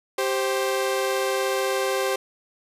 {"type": "tone pair together", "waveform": "sawtooth", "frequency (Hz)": [390.4, 526.1], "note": ["G4", "C5"], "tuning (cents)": [-7, 9], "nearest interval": "perfect fourth", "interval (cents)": 516, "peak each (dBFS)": -21, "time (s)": [0.18, 2.16], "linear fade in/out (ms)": 5, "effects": ["resampled to 32000 Hz", "9-bit"]}